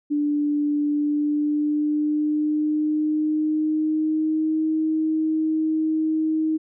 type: tone with pitch glide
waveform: sine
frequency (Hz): 293.7 to 314.8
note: D4 to D#4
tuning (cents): 0 to +20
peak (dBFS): -19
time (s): 0.1-6.58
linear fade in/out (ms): 20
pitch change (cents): +120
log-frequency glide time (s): 0.87-4.65
effects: none